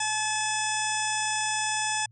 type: harmonic tone with a mistuned harmonic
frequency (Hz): 861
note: A5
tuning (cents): -38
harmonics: 1 / 2 / 3 / 4 / 6 / 7 / 8 / 9 / 10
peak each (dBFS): -30 / -33 / -35 / -36 / -36 / -38 / -36 / -38 / -35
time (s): 0-2.06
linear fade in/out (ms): 5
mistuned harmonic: 8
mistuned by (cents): +23
effects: added 114 Hz sine -53 dBFS peak until 2.11 s